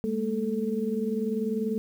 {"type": "tone cluster", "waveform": "sine", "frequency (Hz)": [206.3, 226.5, 438.9], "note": ["G#3", "A#3", "A4"], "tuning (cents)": [-11, -50, -4], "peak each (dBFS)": -30, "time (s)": [0.04, 1.78], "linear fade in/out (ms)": 0, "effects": ["9-bit"]}